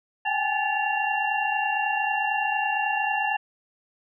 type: tone cluster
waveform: sine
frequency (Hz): 775 / 819 / 848 / 1738 / 2763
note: G5 / G#5 / G#5 / A6 / F7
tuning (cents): -20 / -24 / +36 / -22 / -19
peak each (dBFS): -30 / -30 / -28 / -29 / -29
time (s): 0.25-3.37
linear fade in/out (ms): 10
effects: none